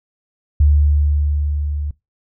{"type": "tone with level ramp", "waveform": "sine", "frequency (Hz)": 73.42, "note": "D2", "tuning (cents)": 0, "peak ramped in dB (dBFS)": [-8, -20], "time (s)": [0.6, 1.91], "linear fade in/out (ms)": 5, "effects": ["noise-tail reverb RT60 0.2 s tail -21 dB re dry"]}